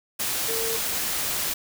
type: tone in noise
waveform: sine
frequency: 453.3 Hz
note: A#4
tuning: 48 cents flat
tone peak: -29 dBFS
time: 0.48-0.77 s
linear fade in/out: 10 ms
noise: white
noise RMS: -27 dBFS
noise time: 0.19-1.54 s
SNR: -5 dB
effects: none